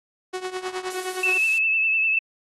sawtooth tone with tremolo, 370 Hz, F#4, in tune, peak -21 dBFS, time 0.33-1.38 s, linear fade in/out 10 ms, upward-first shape triangle, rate 9.6 Hz, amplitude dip 85%
blue noise, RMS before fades -33 dBFS, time 0.9-1.58 s, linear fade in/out 5 ms
sine tone with vibrato, 2625 Hz, E7, 8 cents flat, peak -18 dBFS, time 1.23-2.19 s, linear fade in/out 5 ms, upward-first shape sine, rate 10 Hz, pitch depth 34 cents each way
effects low-pass 10000 Hz 12 dB/octave + AAC 32 kbps

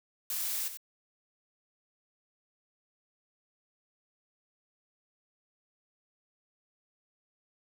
blue noise with echo, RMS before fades -34 dBFS, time 0.3-0.68 s, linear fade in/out 2 ms, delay 92 ms, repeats 1, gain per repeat -9 dB, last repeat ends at 0.772 s, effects none

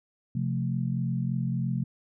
sine chord, F major, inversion second, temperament equal with one note detuned, 131.27 / 174.61 / 220 Hz, C3 / F3 / A3, +6 / 0 / 0 cents, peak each -28 / -31 / -33 dBFS, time 0.35-1.84 s, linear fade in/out 5 ms, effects none

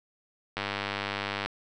click train, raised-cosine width 0.3 ms, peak -14 dBFS, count 90, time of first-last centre 0.57-1.46 s, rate 100 Hz, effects none

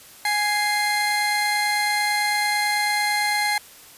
30% pulse tone pair together, 830.6 / 2091 Hz, G#5 / C7, 0 / -2 cents, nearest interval octave + major third, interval 1598 cents, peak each -20 dBFS, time 0.25-3.58 s, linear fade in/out 2 ms, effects white hiss -46 dBFS RMS until 3.97 s + resampled to 32000 Hz

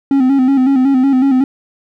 triangle tone with vibrato, 265.8 Hz, C4, 27 cents sharp, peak -6 dBFS, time 0.11-1.44 s, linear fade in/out 2 ms, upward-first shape square, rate 5.4 Hz, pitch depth 62 cents each way, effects none

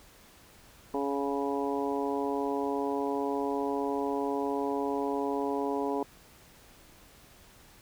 harmonic tone, 140 Hz, C#3, 18 cents sharp, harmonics 2 / 3 / 4 / 5 / 6 / 7, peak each -33 / -32 / -39 / -38 / -38 / -37 dBFS, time 0.94-6.03 s, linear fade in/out 2 ms, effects pink hiss -56 dBFS RMS until 7.81 s

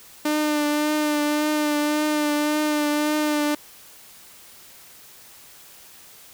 sawtooth tone with vibrato, 299.5 Hz, D4, 34 cents sharp, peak -16 dBFS, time 0.25-3.55 s, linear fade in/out 5 ms, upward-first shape triangle, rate 1.8 Hz, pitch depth 28 cents each way, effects white hiss -47 dBFS RMS until 6.33 s

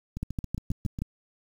two click trains, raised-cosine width 5 ms, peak -17 / -21 dBFS, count 6 / 7, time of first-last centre 0.23-1.02 / 0.17-0.989 s, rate 6.33 / 7.33 Hz, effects 8-bit

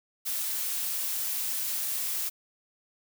blue noise, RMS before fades -31 dBFS, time 0.25-2.3 s, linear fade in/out 20 ms, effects none

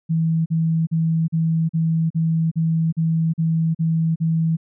sine tone bursts, 162.6 Hz, E3, 23 cents flat, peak -16 dBFS, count 11, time 0.09-4.57 s, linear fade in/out 20 ms, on 370 ms, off 41 ms, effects none

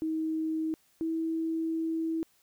sine tone pair in turn, 317.5 / 324.7 Hz, D#4 / E4, +35 / -26 cents, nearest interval unison, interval 39 cents, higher second, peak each -28 dBFS, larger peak neither, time 0.02-0.74 / 1.01-2.23 s, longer second, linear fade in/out 0 ms, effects white hiss -67 dBFS RMS until 2.42 s

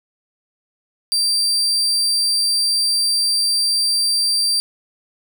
35% pulse tone, 4699 Hz, D8, in tune, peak -14 dBFS, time 1.12-4.6 s, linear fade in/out 0 ms, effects none

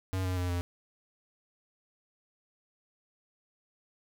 square tone with pitch steps, 94 / 91.85 / 89.76 / 87.71 Hz, F#2 / F#2 / F2 / F2, +28 / -12 / +48 / +8 cents, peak -30 dBFS, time 0.13-0.61 s, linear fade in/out 0 ms, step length 120 ms, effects none

